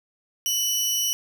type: tone pair together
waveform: sawtooth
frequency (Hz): 2983 / 5683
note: F#7 / F8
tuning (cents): +13 / +29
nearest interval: major seventh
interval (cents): 1116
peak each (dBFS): -22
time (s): 0.46-1.13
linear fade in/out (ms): 0
effects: none